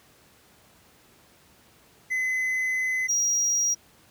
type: tone pair in turn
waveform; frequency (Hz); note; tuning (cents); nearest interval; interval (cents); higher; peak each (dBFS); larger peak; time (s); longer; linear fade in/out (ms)
triangle; 2031 / 5718; B6 / F8; +48 / +40; octave + tritone; 1792; second; -22 / -20; second; 2.1-3.08 / 3.08-3.75; first; 20
effects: pink hiss -57 dBFS RMS until 4.1 s + high-pass 80 Hz 12 dB/octave